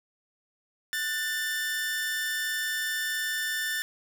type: tone pair together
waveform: sawtooth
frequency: 1478 / 1778.6 Hz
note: F#6 / A6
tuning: -2 / +18 cents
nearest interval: minor third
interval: 320 cents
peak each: -34 / -25 dBFS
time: 0.93-3.82 s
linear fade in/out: 0 ms
effects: none